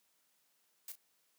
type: noise with echo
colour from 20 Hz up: blue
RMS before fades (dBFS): -45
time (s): 0.88-0.92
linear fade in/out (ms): 2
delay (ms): 35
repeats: 1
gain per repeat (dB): -11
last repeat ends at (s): 0.955
effects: white hiss -75 dBFS RMS until 1.38 s + high-pass 150 Hz 12 dB/octave